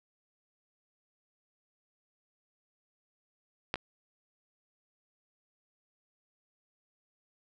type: clicks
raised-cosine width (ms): 0.3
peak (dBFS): -14 / -21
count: 2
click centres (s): 3.741 / 3.757
effects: none